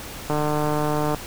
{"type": "click train", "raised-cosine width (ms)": 1, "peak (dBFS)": -10, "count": 128, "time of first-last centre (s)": [0.3, 1.147], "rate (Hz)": 150, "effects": ["pink hiss -36 dBFS RMS until 1.26 s"]}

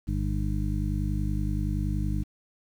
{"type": "harmonic tone", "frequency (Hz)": 50.6, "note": "G#1", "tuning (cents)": -44, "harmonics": [1, 2, 3, 4, 6], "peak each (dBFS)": [-28, -31, -33, -34, -36], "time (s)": [0.07, 2.24], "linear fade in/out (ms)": 20, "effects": ["9-bit"]}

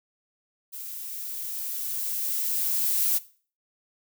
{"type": "noise with level ramp", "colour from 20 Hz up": "violet", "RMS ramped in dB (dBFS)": [-38, -23], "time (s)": [0.72, 3.19], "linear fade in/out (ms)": 20, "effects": ["noise-tail reverb RT60 0.4 s tail -17 dB re dry"]}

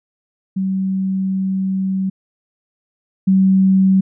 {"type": "tone pair in turn", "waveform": "sine", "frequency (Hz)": [190.7, 190.7], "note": ["G3", "G3"], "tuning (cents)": [-47, -47], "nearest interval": "unison", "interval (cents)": 0, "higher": "neither", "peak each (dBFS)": [-16, -9], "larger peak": "second", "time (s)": [[0.56, 2.1], [3.27, 4.01]], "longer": "first", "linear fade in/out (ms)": 10, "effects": []}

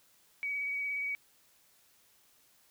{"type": "tone with vibrato", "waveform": "sine", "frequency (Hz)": 2267, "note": "C#7", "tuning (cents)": 38, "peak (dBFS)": -32, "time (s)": [0.43, 1.15], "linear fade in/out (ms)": 0, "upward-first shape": "triangle", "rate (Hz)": 17, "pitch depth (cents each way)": 21, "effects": ["white hiss -66 dBFS RMS until 2.7 s"]}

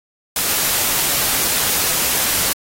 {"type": "noise", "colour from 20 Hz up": "white", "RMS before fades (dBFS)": -18, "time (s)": [0.36, 2.53], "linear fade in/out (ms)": 2, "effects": ["AAC 48 kbps"]}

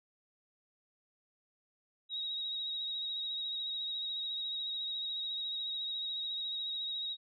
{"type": "tone with vibrato", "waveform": "sine", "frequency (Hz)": 3800, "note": "A#7", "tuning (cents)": 33, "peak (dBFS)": -35, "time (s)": [2.09, 7.17], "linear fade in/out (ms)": 50, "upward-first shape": "sine", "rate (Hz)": 14, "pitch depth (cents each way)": 29, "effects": []}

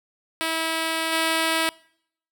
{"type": "tone with level steps", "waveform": "5% pulse", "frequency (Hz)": 324.3, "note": "E4", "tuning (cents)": -28, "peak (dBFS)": [-12, -9], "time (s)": [0.41, 1.69], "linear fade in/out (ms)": 0, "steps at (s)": 1.12, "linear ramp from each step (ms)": 10, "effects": ["noise-tail reverb RT60 0.7 s tail -25 dB re dry"]}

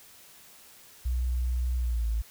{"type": "tone with pitch glide", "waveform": "sine", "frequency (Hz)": [61.7, 55.29], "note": ["B1", "A1"], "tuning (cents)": [-1, 9], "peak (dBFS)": -25, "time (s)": [1.05, 2.22], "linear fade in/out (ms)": 10, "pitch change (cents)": -190, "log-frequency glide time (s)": [1.78, 2.1], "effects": ["white hiss -53 dBFS RMS until 2.3 s"]}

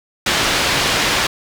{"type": "low-pass noise", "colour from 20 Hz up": "white", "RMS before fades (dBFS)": -17, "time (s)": [0.26, 1.27], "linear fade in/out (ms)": 5, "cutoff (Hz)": 3900, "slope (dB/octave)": 12, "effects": []}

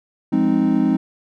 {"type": "chord", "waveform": "triangle", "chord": "F minor seventh", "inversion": "none", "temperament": "equal", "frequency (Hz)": [174.61, 207.7, 261.6, 311.1], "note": ["F3", "Ab3", "C4", "Eb4"], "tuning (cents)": [0, 0, 0, 0], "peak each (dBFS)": [-22, -18, -16, -18], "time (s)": [0.32, 0.97], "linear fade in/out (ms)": 10, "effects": []}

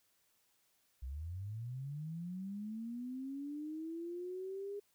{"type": "linear sweep", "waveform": "sine", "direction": "up", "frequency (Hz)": [60.5, 410], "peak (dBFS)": -40, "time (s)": [1.02, 4.8], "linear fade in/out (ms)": 10, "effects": ["white hiss -75 dBFS RMS until 4.94 s"]}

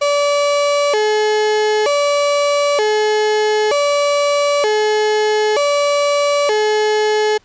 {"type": "tone with vibrato", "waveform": "35% pulse", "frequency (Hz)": 495.9, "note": "B4", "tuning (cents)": 7, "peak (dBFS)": -11, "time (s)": [0.01, 7.38], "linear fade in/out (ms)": 10, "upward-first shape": "square", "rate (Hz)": 0.54, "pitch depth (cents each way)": 260, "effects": ["pink hiss -53 dBFS RMS until 7.44 s", "resampled to 16000 Hz"]}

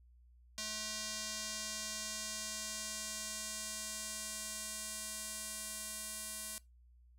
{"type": "tone with band-pass filter sweep", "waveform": "square", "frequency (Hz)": 215.2, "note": "A3", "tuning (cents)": -38, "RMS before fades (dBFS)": -43, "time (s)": [0.58, 6.58], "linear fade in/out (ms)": 0, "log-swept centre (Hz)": [5800, 9900], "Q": 1.5, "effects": ["noise-tail reverb RT60 0.2 s tail -21 dB re dry", "added 60 Hz sine -60 dBFS peak until 7.18 s"]}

